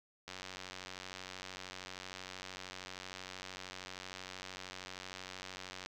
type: click train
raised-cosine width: 0.2 ms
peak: -27 dBFS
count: 520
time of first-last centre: 0.28-5.861 s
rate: 93 Hz
effects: 10-bit